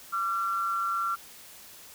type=tone pair together; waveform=sine; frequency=1169.1 / 1366 Hz; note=D6 / F6; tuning=-8 / -39 cents; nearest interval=minor third; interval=269 cents; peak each=-33 / -27 dBFS; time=0.12-1.16 s; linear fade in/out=20 ms; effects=white hiss -49 dBFS RMS until 1.94 s